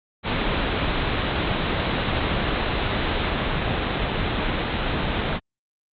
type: low-pass noise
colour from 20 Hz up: pink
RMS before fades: -24 dBFS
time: 0.23-5.4 s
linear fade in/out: 50 ms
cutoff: 3900 Hz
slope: 96 dB/octave
effects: Opus 48 kbps